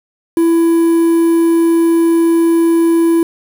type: tone with quantisation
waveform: triangle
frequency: 333.2 Hz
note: E4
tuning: 19 cents sharp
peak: -6 dBFS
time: 0.37-3.23 s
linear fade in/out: 2 ms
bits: 5
effects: none